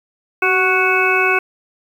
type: harmonic tone with a mistuned harmonic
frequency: 370 Hz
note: F#4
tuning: in tune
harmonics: 1 / 2 / 3 / 4 / 6 / 7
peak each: -19 / -23 / -21 / -18 / -20 / -18 dBFS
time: 0.42-1.39 s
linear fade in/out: 5 ms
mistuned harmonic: 1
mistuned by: +34 cents
effects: 7-bit